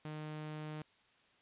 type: tone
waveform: sawtooth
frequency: 153.3 Hz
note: D#3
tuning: 25 cents flat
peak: -38 dBFS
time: 0.05-0.82 s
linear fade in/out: 2 ms
effects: white hiss -69 dBFS RMS until 1.41 s + resampled to 8000 Hz